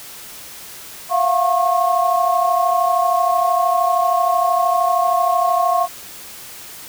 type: tone cluster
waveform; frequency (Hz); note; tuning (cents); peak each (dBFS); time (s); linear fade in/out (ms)
sine; 685 / 718 / 1087; F5 / F5 / C#6; -34 / +48 / -34; -18; 1.09-5.88; 50
effects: white hiss -36 dBFS RMS until 6.88 s